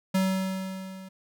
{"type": "tone with level ramp", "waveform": "square", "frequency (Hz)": 189.6, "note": "F#3", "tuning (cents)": 43, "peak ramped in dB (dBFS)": [-21, -42], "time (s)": [0.14, 1.09], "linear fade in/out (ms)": 10, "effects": []}